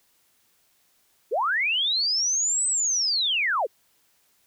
sine linear two-way sweep, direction up then down, 363.2 to 8170 to 363.2 Hz, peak -21 dBFS, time 1.31-3.67 s, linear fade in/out 20 ms, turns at 2.67 s, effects white hiss -65 dBFS RMS until 4.46 s

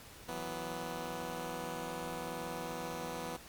10% pulse chord, E suspended second, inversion none, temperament just, 164.81 / 185.42 / 247.2 Hz, E3 / F#3 / B3, 0 / +4 / +2 cents, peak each -35 / -38 / -35 dBFS, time 0.28-3.37 s, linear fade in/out 10 ms, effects pink hiss -53 dBFS RMS until 3.48 s + MP3 96 kbps

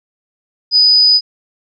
sine tone, 4978 Hz, D#8, in tune, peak -6 dBFS, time 0.71-1.21 s, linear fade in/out 50 ms, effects none

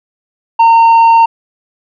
sine tone with tanh clipping, 916 Hz, A#5, 31 cents flat, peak -4 dBFS, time 0.59-1.26 s, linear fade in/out 10 ms, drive 4 dB, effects none

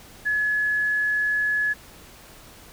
sine tone, 1700 Hz, G#6, 40 cents sharp, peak -20 dBFS, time 0.25-1.74 s, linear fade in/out 20 ms, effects pink hiss -47 dBFS RMS until 2.72 s

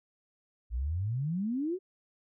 sine exponential sweep, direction up, 54.4 to 390 Hz, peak -29 dBFS, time 0.7-1.79 s, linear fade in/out 50 ms, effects none

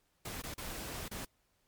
pink noise with dropouts, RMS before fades -42 dBFS, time 0.25-1.25 s, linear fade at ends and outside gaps 5 ms, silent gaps 0.419-0.436 / 0.541-0.579 / 1.082-1.112 s, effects pink hiss -75 dBFS RMS until 1.67 s + MP3 96 kbps

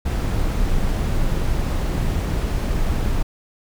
brown noise, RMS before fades -20 dBFS, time 0.05-3.23 s, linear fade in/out 10 ms, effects none

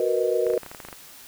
sine chord, B major seventh, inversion second, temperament equal, 370 / 466.2 / 493.9 / 622.3 Hz, F#4 / A#4 / B4 / D#5, 0 / 0 / 0 / 0 cents, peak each -26 / -24 / -25 / -28 dBFS, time 0-0.58 s, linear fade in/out 2 ms
clicks, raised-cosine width 0.5 ms, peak -23 dBFS, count 12, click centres 0.467 / 0.502 / 0.536 / 0.577 / 0.633 / 0.663 / 0.715 / 0.748 / 0.802 / 0.85 / 0.886 / 0.928 s
effects white hiss -46 dBFS RMS until 1.27 s

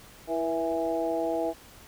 harmonic tone with a mistuned harmonic, 164.81 Hz, E3, in tune, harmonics 2 / 3 / 4 / 5, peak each -31 / -32 / -29 / -35 dBFS, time 0.27-1.54 s, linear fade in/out 50 ms, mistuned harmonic 3, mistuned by -34 cents, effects pink hiss -51 dBFS RMS until 1.87 s

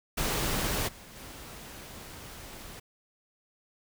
pink noise with level steps, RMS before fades -30 / -49 / -45 dBFS, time 0.17-2.8 s, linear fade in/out 10 ms, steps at 0.87 / 1.15 s, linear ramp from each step 20 ms, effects none

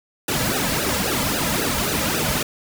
pink noise with flanger, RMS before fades -22 dBFS, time 0.28-2.43 s, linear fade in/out 5 ms, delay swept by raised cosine 0.9 to 2.8 ms, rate 3.7 Hz, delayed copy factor -1, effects none

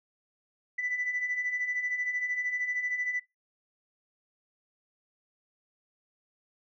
sine beating tone pair, 1975.5 / 1988.5 Hz, B6 / B6, 0 / +11 cents, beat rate 13 Hz, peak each -36 / -29 dBFS, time 0.78-3.2 s, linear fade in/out 10 ms, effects noise-tail reverb RT60 0.2 s tail -21 dB re dry + tanh soft clip ceiling -23 dBFS

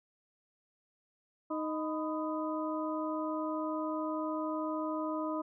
harmonic tone with a mistuned harmonic, 311.1 Hz, D#4, in tune, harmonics 1 / 2 / 3 / 4, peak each -35 / -38 / -40 / -41 dBFS, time 1.5-5.42 s, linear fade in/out 10 ms, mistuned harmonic 3, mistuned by +120 cents, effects none

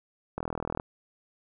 click train, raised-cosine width 1 ms, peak -17 dBFS, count 18, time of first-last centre 0.38-0.799 s, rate 40.6 Hz, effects none

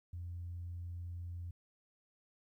sine tone, 87 Hz, F2, 6 cents flat, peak -40 dBFS, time 0.13-1.51 s, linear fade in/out 5 ms, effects tanh soft clip ceiling -36 dBFS + 13-bit

